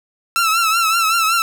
sawtooth tone with vibrato, 1332 Hz, E6, 18 cents sharp, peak -10 dBFS, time 0.36-1.42 s, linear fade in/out 0 ms, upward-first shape triangle, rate 5.3 Hz, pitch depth 80 cents each way, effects none

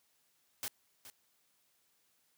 white noise with echo, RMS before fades -39 dBFS, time 0.63-0.68 s, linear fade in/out 0 ms, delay 420 ms, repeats 1, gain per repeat -13 dB, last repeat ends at 1.1 s, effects white hiss -74 dBFS RMS until 2.37 s + high-pass 80 Hz 12 dB/octave

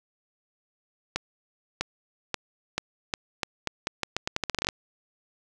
accelerating click train, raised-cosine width 0.2 ms, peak -9 dBFS, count 20, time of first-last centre 1.16-4.688 s, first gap 650 ms, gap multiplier 0.82, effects none

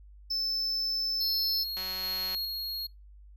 triangle tone, 5270 Hz, E8, 1 cent flat, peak -27 dBFS, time 0.3-1.64 s, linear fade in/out 10 ms
square tone with tremolo, 4292 Hz, C8, 43 cents sharp, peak -31 dBFS, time 1.2-2.87 s, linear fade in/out 10 ms, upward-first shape square, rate 1.2 Hz, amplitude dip 25%
click train, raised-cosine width 0.2 ms, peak -24 dBFS, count 109, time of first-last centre 1.77-2.348 s, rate 187 Hz
effects noise-tail reverb RT60 0.2 s tail -21 dB re dry + added 50 Hz sine -49 dBFS peak until 3.36 s

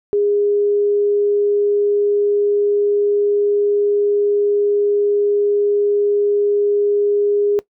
sine tone, 409.9 Hz, G#4, 23 cents flat, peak -13 dBFS, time 0.13-7.59 s, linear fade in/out 0 ms, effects noise-tail reverb RT60 0.1 s tail -19 dB re dry

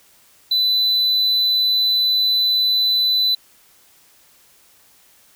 triangle tone, 3999 Hz, B7, 21 cents sharp, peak -13 dBFS, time 0.51-3.35 s, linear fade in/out 5 ms, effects white hiss -53 dBFS RMS until 5.35 s

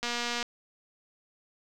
click train, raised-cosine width 0.2 ms, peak -15 dBFS, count 96, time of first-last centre 0.03-0.427 s, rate 239 Hz, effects none

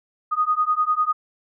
sine beating tone pair, 1236 / 1246 Hz, D#6 / D#6, -12 / +2 cents, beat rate 10 Hz, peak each -21 dBFS, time 0.31-1.13 s, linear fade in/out 20 ms, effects none

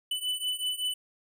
square beating tone pair, 2989 / 2994.3 Hz, F#7 / F#7, +17 / +20 cents, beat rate 5.3 Hz, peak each -32 / -34 dBFS, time 0.11-0.94 s, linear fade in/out 5 ms, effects none

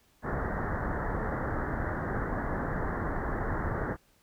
pink low-pass noise, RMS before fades -32 dBFS, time 0.22-3.97 s, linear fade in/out 50 ms, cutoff 1900 Hz, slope 96 dB/octave, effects pink hiss -66 dBFS RMS until 4.22 s

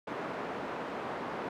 pink band-pass noise, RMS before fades -38 dBFS, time 0.07-1.49 s, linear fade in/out 5 ms, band 290 to 1400 Hz, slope 12 dB/octave, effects none

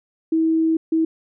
sine tone bursts at uneven times, 322.8 Hz, E4, 36 cents flat, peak -15 dBFS, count 2, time 0.32-0.77 / 0.92-1.05 s, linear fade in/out 5 ms, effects none

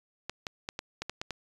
clicks, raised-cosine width 0.2 ms, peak -17 dBFS, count 8, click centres 0.296 / 0.468 / 0.689 / 0.791 / 1.02 / 1.096 / 1.215 / 1.307 s, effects resampled to 24000 Hz

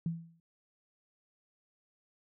sine tone with exponential decay, 166.2 Hz, E3, 15 cents sharp, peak -28 dBFS, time 0.06-0.4 s, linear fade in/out 2 ms, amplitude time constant 73 ms, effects none

